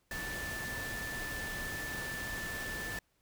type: tone in noise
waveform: sine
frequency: 1760 Hz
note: A6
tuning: in tune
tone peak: -39 dBFS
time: 0.11-2.99 s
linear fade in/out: 2 ms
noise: pink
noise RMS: -42 dBFS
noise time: 0.11-2.99 s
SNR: 0 dB
effects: pink hiss -75 dBFS RMS until 3.21 s